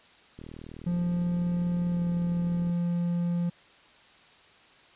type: click train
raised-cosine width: 3 ms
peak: -30 dBFS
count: 93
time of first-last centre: 0.39-2.696 s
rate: 39.9 Hz
type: tone with pitch glide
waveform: triangle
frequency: 174.61 to 173.1 Hz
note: F3 to F3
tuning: 0 to -15 cents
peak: -23 dBFS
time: 0.86-3.5 s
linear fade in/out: 10 ms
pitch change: -15 cents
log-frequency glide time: 1.9-2.01 s
effects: white hiss -56 dBFS RMS until 4.95 s + resampled to 8000 Hz